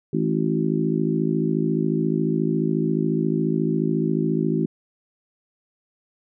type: harmonic tone with a mistuned harmonic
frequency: 54.2 Hz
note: A1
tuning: 25 cents flat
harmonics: 3 / 4 / 5 / 6 / 7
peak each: -24 / -25 / -26 / -27 / -27 dBFS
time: 0.13-4.66 s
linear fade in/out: 5 ms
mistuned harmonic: 7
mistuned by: -16 cents
effects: none